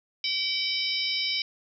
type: harmonic tone with a mistuned harmonic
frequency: 764 Hz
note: G5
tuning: 45 cents flat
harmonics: 3 / 4 / 5 / 6 / 7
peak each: -32 / -32 / -32 / -32 / -32 dBFS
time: 0.24-1.42 s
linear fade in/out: 2 ms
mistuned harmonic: 6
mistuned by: +81 cents
effects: none